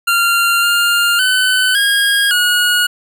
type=tone with pitch steps; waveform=25% pulse; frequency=1388 / 1402 / 1511 / 1632 / 1449 Hz; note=F6 / F6 / F#6 / G#6 / F#6; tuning=-11 / +6 / +36 / -31 / -37 cents; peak=-7 dBFS; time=0.07-2.87 s; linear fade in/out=10 ms; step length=560 ms; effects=none